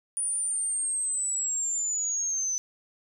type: linear sweep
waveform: sine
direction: down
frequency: 9520 to 6020 Hz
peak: -26 dBFS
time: 0.17-2.58 s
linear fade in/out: 0 ms
effects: 10-bit